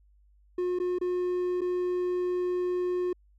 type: tone with dropouts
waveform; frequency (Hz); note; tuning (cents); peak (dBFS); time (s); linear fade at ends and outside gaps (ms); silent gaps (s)
triangle; 359.5; F#4; -50; -24; 0.58-3.13; 5; 0.789-0.799 / 0.986-1.012 / 1.609-1.615
effects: added 50 Hz sine -58 dBFS peak until 3.38 s